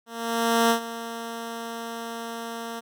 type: tone with ADSR envelope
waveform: 10% pulse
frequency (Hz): 230.5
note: A#3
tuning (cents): -19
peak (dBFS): -9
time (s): 0.06-2.81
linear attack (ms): 640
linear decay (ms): 96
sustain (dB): -15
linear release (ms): 25
effects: none